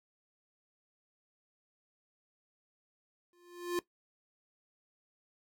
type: tone with exponential growth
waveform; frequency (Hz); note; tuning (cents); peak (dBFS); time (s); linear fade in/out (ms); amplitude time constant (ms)
square; 350.7; F4; +7; -29; 3.33-3.79; 1; 100
effects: noise-tail reverb RT60 0.1 s tail -17 dB re dry